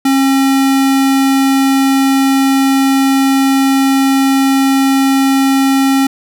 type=tone; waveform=square; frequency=270 Hz; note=C#4; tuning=45 cents flat; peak=-9 dBFS; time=0.05-6.07 s; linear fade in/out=5 ms; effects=none